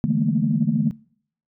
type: tone cluster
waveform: sine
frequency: 145.5 / 162.5 / 206.9 / 222.4 / 234.5 Hz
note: D3 / E3 / G#3 / A3 / A#3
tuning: -16 / -24 / -6 / +19 / +11 cents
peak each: -24 dBFS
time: 0.04-0.91 s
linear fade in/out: 0 ms
effects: noise-tail reverb RT60 0.6 s tail -23 dB re dry + tanh soft clip ceiling -6 dBFS